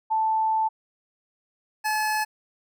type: tone pair in turn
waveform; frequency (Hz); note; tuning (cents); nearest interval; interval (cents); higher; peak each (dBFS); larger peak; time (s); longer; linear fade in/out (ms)
sine / 25% pulse; 880 / 858.4; A5 / A5; 0 / -43; unison; 43; first; -20 / -19; second; 0.1-0.69 / 1.84-2.25; first; 20
effects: none